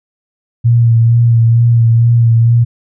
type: tone with vibrato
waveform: sine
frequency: 116.54 Hz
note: A#2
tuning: in tune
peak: -5 dBFS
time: 0.64-2.65 s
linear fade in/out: 20 ms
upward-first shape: sine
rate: 2.2 Hz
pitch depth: 27 cents each way
effects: none